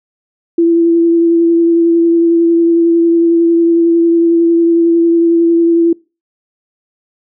sine tone with vibrato, 335.9 Hz, E4, 33 cents sharp, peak -6 dBFS, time 0.58-5.93 s, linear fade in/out 5 ms, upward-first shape triangle, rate 11 Hz, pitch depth 17 cents each way, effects noise-tail reverb RT60 0.3 s tail -25 dB re dry

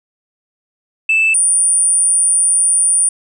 sine tone pair in turn, 2637 / 9362 Hz, E7 / D9, 0 / -7 cents, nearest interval octave + minor seventh, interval 2193 cents, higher second, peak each -8 dBFS, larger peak neither, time 1.09-1.34 / 1.34-3.09 s, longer second, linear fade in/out 5 ms, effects tanh soft clip ceiling -7 dBFS

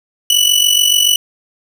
sawtooth tone with amplitude modulation, 2961 Hz, F#7, 1 cent sharp, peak -3 dBFS, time 0.3-1.16 s, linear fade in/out 2 ms, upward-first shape sine, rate 47 Hz, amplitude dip 70%, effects none

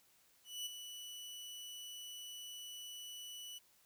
sawtooth tone with ADSR envelope, 2960 Hz, F#7, in tune, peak -36 dBFS, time 0.44-3.59 s, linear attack 220 ms, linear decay 16 ms, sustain -8 dB, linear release 16 ms, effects white hiss -70 dBFS RMS until 3.85 s

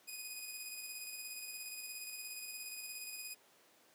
10% pulse tone with tremolo, 2489 Hz, D#7, in tune, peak -34 dBFS, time 0.07-3.35 s, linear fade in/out 20 ms, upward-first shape square, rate 17 Hz, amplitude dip 30%, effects pink hiss -66 dBFS RMS until 3.94 s + high-pass 300 Hz 12 dB/octave

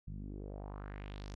sawtooth tone with low-pass filter sweep, 50 Hz, G1, 35 cents sharp, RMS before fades -45 dBFS, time 0.07-1.35 s, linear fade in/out 5 ms, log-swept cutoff 150 to 6500 Hz, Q 2.5, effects none

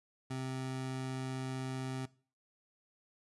25% pulse tone, 130.81 Hz, C3, in tune, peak -33 dBFS, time 0.3-2.06 s, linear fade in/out 10 ms, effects noise-tail reverb RT60 0.4 s tail -20 dB re dry + resampled to 24000 Hz

